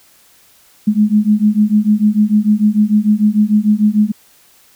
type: beating tone pair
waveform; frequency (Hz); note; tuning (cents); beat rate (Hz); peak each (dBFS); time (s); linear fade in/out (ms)
sine; 207.7 / 214.4; G#3 / A3; 0 / -45; 6.7; -12; 0.87-4.12; 10
effects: white hiss -49 dBFS RMS until 4.75 s